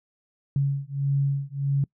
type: beating tone pair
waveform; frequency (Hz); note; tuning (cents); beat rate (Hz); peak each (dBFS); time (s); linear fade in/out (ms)
sine; 138.59 / 140.19; C#3 / C#3; 0 / +20; 1.6; -25; 0.56-1.84; 2
effects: noise-tail reverb RT60 0.1 s tail -25 dB re dry